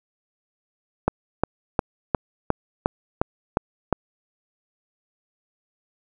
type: click train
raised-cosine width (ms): 1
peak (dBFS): -4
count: 9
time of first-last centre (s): 1.08-3.927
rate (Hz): 2.81
effects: none